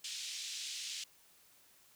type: band-pass noise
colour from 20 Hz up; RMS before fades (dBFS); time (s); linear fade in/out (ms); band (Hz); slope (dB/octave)
pink; -43; 0.04-1.04; 5; 2900 to 7700; 24
effects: white hiss -65 dBFS RMS until 1.95 s